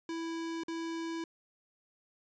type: tone with dropouts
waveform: square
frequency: 329.9 Hz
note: E4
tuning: 1 cent sharp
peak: -36 dBFS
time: 0.09-1.24 s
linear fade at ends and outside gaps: 2 ms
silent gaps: 0.635-0.682 s
effects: resampled to 16000 Hz